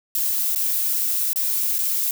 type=noise with dropouts; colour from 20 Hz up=violet; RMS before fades=-22 dBFS; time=0.15-2.11 s; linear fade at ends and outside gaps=1 ms; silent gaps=0.549-0.558 / 1.332-1.359 / 1.783-1.788 s; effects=none